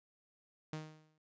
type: tone with exponential decay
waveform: sawtooth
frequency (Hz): 155.56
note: D#3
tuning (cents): 0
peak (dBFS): -34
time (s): 0.73-1.18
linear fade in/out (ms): 2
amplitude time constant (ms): 97
effects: resampled to 16000 Hz